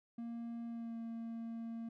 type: tone with pitch glide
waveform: triangle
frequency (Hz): 233.1 to 229.1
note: A#3 to A#3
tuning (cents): 0 to -30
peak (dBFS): -39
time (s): 0.18-1.89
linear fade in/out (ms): 5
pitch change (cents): -30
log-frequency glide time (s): 0.67-0.97
effects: none